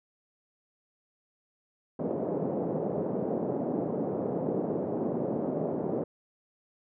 white band-pass noise, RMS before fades -31 dBFS, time 1.99-6.04 s, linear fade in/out 5 ms, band 150 to 560 Hz, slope 24 dB/octave, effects none

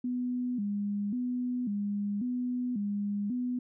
sine tone with vibrato, 224.8 Hz, A3, 37 cents sharp, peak -29 dBFS, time 0.04-3.59 s, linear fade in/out 5 ms, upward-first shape square, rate 0.92 Hz, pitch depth 170 cents each way, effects none

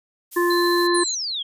violet noise, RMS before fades -33 dBFS, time 0.31-0.88 s, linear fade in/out 20 ms
harmonic tone, 349.2 Hz, F4, in tune, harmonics 1 / 3 / 5, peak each -18 / -23 / -25 dBFS, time 0.36-1.04 s, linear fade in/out 10 ms
sine tone with tremolo, 4079 Hz, C8, 45 cents flat, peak -24 dBFS, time 0.5-1.15 s, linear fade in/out 5 ms, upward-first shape triangle, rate 14 Hz, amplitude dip 35%
sine exponential sweep, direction down, 10140 to 3155 Hz, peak -24 dBFS, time 0.94-1.43 s, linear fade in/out 10 ms
effects resampled to 32000 Hz

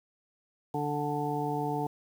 harmonic tone, 146.83 Hz, D3, in tune, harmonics 1 / 2 / 3 / 5 / 6, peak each -35 / -35 / -35 / -35 / -35 dBFS, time 0.74-1.87 s, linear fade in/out 5 ms, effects 9-bit

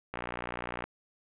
click train, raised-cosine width 0.5 ms, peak -20 dBFS, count 43, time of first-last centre 0.14-0.84 s, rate 60 Hz, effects resampled to 8000 Hz + 9-bit

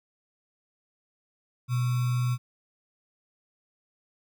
sine tone with sample-and-hold, 123.47 Hz, B2, in tune, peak -23 dBFS, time 1.68-2.38 s, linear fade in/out 50 ms, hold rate 1225 Hz, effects none

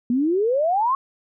sine exponential sweep, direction up, 233.1 to 1108.7 Hz, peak -17 dBFS, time 0.1-0.95 s, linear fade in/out 2 ms, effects none

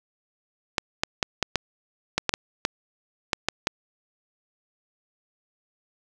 clicks, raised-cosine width 0.2 ms, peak -4 dBFS, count 12, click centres 0.782 / 1.035 / 1.228 / 1.427 / 1.557 / 2.18 / 2.293 / 2.339 / 2.651 / 3.332 / 3.486 / 3.671 s, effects none

